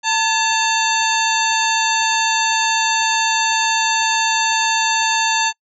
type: harmonic tone with a mistuned harmonic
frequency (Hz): 898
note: A5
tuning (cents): +35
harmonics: 1 / 2 / 3 / 4 / 5 / 7 / 8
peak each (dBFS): -18 / -21 / -23 / -24 / -25 / -26 / -27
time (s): 0.03-5.53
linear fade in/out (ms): 50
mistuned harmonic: 2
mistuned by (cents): -77
effects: noise-tail reverb RT60 0.1 s tail -26 dB re dry